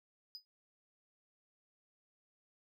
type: tone with exponential decay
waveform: triangle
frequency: 4978 Hz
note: D#8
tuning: in tune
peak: -40 dBFS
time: 0.35-0.45 s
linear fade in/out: 0 ms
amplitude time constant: 20 ms
effects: none